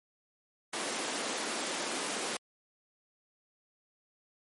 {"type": "high-pass noise", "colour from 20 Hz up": "pink", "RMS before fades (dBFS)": -35, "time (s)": [0.73, 2.37], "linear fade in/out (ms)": 5, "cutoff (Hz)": 250, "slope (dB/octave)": 24, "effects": ["MP3 48 kbps"]}